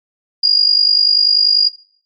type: tone with amplitude modulation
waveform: sine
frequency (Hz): 4846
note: D#8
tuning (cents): -47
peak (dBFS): -5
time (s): 0.43-1.69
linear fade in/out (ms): 10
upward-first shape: sine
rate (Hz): 50.2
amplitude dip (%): 70
effects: noise-tail reverb RT60 0.5 s tail -18 dB re dry + MP3 64 kbps